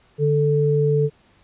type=tone pair together; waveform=sine; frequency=146.83 / 440 Hz; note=D3 / A4; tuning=0 / 0 cents; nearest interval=octave + perfect fifth; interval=1900 cents; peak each=-18 dBFS; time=0.18-1.1 s; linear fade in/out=50 ms; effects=pink hiss -57 dBFS RMS until 1.43 s + resampled to 8000 Hz